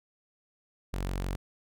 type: tone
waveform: sawtooth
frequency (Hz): 46.25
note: F#1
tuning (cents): 0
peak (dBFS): -27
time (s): 0.93-1.36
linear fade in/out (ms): 10
effects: none